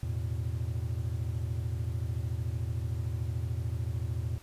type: chord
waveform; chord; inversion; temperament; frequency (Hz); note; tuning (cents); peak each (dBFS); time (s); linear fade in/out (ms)
triangle; E suspended fourth; none; equal; 82.41 / 110 / 123.47; E2 / A2 / B2; 0 / 0 / 0; -32 / -32 / -35; 0.03-4.38; 0
effects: pink hiss -56 dBFS RMS until 4.42 s + resampled to 32000 Hz